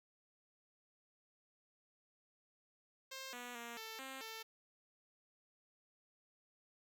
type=tone with pitch steps; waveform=5% pulse; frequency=530 / 244.2 / 235.3 / 444.3 / 266 / 445.8 Hz; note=C5 / B3 / A#3 / A4 / C4 / A4; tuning=+22 / -19 / +16 / +17 / +29 / +23 cents; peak=-35 dBFS; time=3.11-4.43 s; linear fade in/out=10 ms; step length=220 ms; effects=none